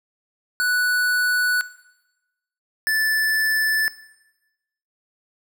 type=tone pair in turn; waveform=square; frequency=1480 / 1751 Hz; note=F#6 / A6; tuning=0 / -9 cents; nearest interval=minor third; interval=291 cents; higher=second; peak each=-19 dBFS; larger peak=neither; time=0.6-1.61 / 2.87-3.88 s; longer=neither; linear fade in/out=0 ms; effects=noise-tail reverb RT60 1.0 s tail -17 dB re dry